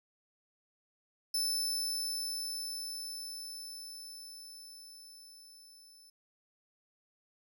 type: tone with level ramp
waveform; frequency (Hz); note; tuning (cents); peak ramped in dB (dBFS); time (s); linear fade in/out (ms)
sawtooth; 5274; E8; 0; -27 to -54; 1.34-6.1; 5
effects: none